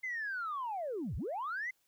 sine linear two-way sweep, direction down then up, 2088 to 49.89 to 2088 Hz, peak -34 dBFS, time 0.03-1.71 s, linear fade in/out 10 ms, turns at 1.16 s, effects tanh soft clip ceiling -31 dBFS + white hiss -75 dBFS RMS until 1.87 s

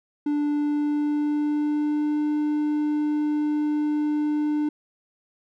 triangle tone with pitch glide, 293.7 to 299.2 Hz, D4 to D4, 0 to +32 cents, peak -19 dBFS, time 0.26-4.69 s, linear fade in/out 5 ms, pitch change +32 cents, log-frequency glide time 0.5-2.21 s, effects none

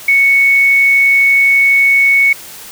sine tone, 2217 Hz, C#7, in tune, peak -6 dBFS, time 0.08-2.33 s, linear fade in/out 5 ms, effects white hiss -32 dBFS RMS until 2.71 s

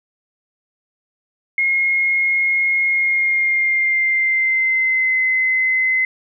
sine tone with pitch glide, 2152 to 2048 Hz, C7 to C7, +48 to -38 cents, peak -14 dBFS, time 1.58-6.05 s, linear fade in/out 2 ms, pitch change -86 cents, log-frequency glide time 2.84-5.19 s, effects none

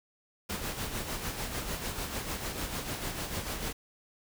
pink noise with tremolo, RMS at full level -34 dBFS, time 0.49-3.73 s, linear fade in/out 10 ms, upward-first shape sine, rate 6.7 Hz, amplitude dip 50%, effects none

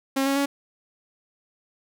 sawtooth tone with pitch steps, 270 / 275.2 / 280.5 Hz, C#4 / C#4 / C#4, -45 / -12 / +21 cents, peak -17 dBFS, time 0.16-0.46 s, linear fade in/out 10 ms, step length 100 ms, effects none

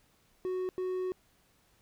triangle tone bursts at uneven times, 369.3 Hz, F#4, 3 cents flat, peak -29 dBFS, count 2, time 0.45-0.69 / 0.78-1.12 s, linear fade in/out 0 ms, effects pink hiss -68 dBFS RMS until 1.81 s

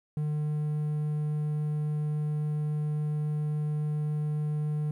triangle tone, 150.6 Hz, D3, 44 cents sharp, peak -25 dBFS, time 0.17-4.91 s, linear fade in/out 2 ms, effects 11-bit

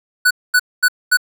square tone bursts, 1483 Hz, F#6, 4 cents sharp, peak -10 dBFS, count 4, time 0.25-1.172 s, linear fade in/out 10 ms, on 58 ms, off 230 ms, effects none

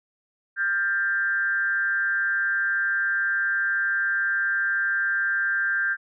sine tone with frequency modulation, 1585 Hz, G6, 19 cents sharp, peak -21 dBFS, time 0.56-5.97 s, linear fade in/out 50 ms, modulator 182 Hz, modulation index 0.62, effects none

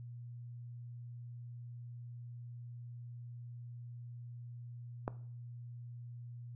click, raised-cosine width 1 ms, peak -21 dBFS, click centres 5.079 s, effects noise-tail reverb RT60 0.5 s tail -17 dB re dry + added 120 Hz sine -45 dBFS peak until 6.55 s

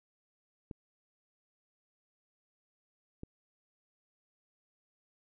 clicks, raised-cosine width 3 ms, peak -29 dBFS, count 2, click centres 0.712 / 3.234 s, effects none

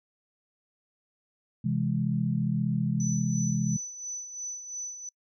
sine chord, C augmented, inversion none, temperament equal with one note detuned, 130.81 / 165.77 / 207.7 Hz, C3 / E3 / G#3, 0 / +10 / 0 cents, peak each -29 dBFS, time 1.64-3.77 s, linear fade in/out 10 ms
sine tone with tremolo, 5990 Hz, F#8, 20 cents sharp, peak -32 dBFS, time 3-5.09 s, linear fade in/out 2 ms, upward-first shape sine, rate 2.9 Hz, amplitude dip 60%
effects noise-tail reverb RT60 0.1 s tail -25 dB re dry

